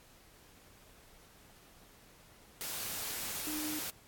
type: tone in noise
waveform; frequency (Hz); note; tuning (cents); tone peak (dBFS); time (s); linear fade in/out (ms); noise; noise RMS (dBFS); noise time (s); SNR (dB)
sine; 305.8; D#4; -30; -38; 3.47-3.79; 0; white; -39; 2.61-3.9; -2
effects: pink hiss -60 dBFS RMS until 4.07 s + AAC 64 kbps